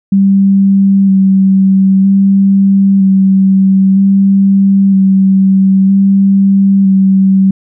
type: tone with vibrato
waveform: sine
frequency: 194 Hz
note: G3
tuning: 18 cents flat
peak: -4 dBFS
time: 0.12-7.51 s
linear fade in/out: 5 ms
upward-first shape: square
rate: 0.52 Hz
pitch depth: 16 cents each way
effects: none